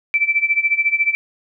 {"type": "tone with tremolo", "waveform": "sine", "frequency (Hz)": 2328, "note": "D7", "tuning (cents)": -16, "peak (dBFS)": -11, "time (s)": [0.14, 1.15], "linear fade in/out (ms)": 0, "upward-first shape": "sine", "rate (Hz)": 14, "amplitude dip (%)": 85, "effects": []}